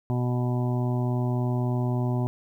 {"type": "harmonic tone", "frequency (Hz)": 123.47, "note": "B2", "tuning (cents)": 0, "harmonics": [1, 2, 3, 5, 6, 7, 8], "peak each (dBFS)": [-24, -30, -34, -38, -40, -41, -42], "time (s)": [0.1, 2.27], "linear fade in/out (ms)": 0, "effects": ["10-bit"]}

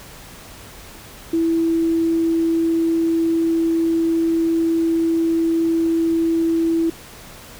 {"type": "tone", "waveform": "sine", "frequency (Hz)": 329.6, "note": "E4", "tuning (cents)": 0, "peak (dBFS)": -15, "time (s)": [1.33, 6.9], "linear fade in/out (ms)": 5, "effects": ["pink hiss -40 dBFS RMS until 7.59 s"]}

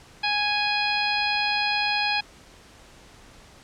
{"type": "harmonic tone", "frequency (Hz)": 830.6, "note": "G#5", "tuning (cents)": 0, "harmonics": [1, 2, 3, 4, 5, 6], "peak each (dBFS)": [-27, -30, -26, -31, -30, -33], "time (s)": [0.23, 2.21], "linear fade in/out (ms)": 10, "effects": ["pink hiss -50 dBFS RMS until 3.63 s", "low-pass 8000 Hz 12 dB/octave"]}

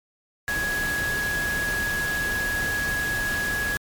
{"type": "tone in noise", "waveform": "sine", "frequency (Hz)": 1669, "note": "G#6", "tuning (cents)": 8, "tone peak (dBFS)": -24, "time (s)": [0.48, 3.77], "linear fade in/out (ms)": 0, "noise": "pink", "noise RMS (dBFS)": -31, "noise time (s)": [0.48, 3.77], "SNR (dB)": 4, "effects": ["MP3 96 kbps"]}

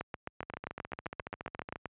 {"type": "two click trains", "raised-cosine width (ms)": 0.5, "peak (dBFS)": [-21, -24], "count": [15, 20], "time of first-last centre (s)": [[0.01, 1.857], [0.43, 1.759]], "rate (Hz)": [7.58, 14.3], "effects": ["high-pass 60 Hz 12 dB/octave", "resampled to 8000 Hz"]}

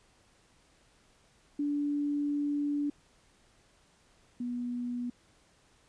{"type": "tone pair in turn", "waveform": "sine", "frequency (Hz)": [290, 243.5], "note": ["D4", "B3"], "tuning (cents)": [-22, -24], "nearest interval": "minor third", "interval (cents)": 302, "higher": "first", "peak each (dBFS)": [-28, -32], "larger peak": "first", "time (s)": [[1.59, 2.9], [4.4, 5.1]], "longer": "first", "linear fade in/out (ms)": 5, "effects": ["pink hiss -65 dBFS RMS until 5.88 s", "resampled to 22050 Hz"]}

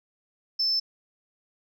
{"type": "tone", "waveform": "sine", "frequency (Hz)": 5280, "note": "E8", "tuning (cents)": 2, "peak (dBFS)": -21, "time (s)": [0.59, 0.8], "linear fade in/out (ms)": 10, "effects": ["tanh soft clip ceiling -18 dBFS"]}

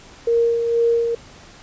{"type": "tone with tremolo", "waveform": "sine", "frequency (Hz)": 466.2, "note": "A#4", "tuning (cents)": 0, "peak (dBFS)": -13, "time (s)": [0.27, 1.15], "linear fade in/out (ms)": 5, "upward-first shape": "sine", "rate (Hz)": 2.1, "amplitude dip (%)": 45, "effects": ["pink hiss -44 dBFS RMS until 1.62 s", "resampled to 16000 Hz"]}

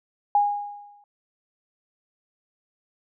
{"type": "tone with exponential decay", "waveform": "sine", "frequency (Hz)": 820, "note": "G#5", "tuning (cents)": -22, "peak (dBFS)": -14, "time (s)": [0.35, 1.04], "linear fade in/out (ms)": 2, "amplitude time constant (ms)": 150, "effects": []}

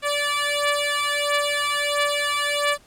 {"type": "beating tone pair", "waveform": "10% pulse", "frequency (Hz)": [580, 581.5], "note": ["D5", "D5"], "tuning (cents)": [-22, -17], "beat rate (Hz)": 1.5, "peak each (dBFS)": [-16, -15], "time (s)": [0.02, 2.78], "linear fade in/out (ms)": 50, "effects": ["pink hiss -54 dBFS RMS until 2.86 s", "low-pass 11000 Hz 12 dB/octave"]}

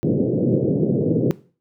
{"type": "band-pass noise", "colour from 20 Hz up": "pink", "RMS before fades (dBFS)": -19, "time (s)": [0.03, 1.31], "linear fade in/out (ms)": 0, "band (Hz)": [120, 510], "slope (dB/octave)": 48, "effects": ["noise-tail reverb RT60 0.4 s tail -19 dB re dry"]}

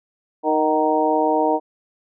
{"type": "harmonic tone with a mistuned harmonic", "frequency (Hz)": 155.6, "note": "D#3", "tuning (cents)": 0, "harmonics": [2, 3, 4, 5, 6], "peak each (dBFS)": [-22, -22, -22, -22, -22], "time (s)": [0.43, 1.6], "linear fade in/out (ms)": 50, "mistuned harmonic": 5, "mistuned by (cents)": -37, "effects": []}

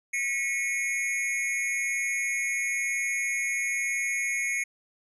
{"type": "tone with amplitude modulation", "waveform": "square", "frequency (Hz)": 2186, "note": "C#7", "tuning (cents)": -25, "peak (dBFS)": -23, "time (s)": [0.13, 4.64], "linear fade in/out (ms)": 10, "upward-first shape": "sine", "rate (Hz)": 241, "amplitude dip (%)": 85, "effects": ["resampled to 24000 Hz"]}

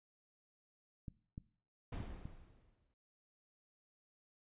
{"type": "clicks", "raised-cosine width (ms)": 5, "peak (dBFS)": -33, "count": 4, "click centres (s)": [1.082, 1.379, 2.004, 2.255]}
{"type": "noise with exponential decay", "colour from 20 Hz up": "brown", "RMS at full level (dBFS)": -41, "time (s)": [1.92, 2.94], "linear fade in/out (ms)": 5, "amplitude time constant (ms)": 220}
{"effects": ["noise-tail reverb RT60 0.5 s tail -20 dB re dry", "resampled to 8000 Hz"]}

